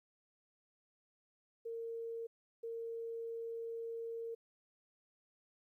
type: tone bursts at uneven times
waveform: sine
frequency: 459.3 Hz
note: A#4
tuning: 26 cents flat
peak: -40 dBFS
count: 2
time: 1.65-2.27 / 2.63-4.35 s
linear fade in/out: 10 ms
effects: 13-bit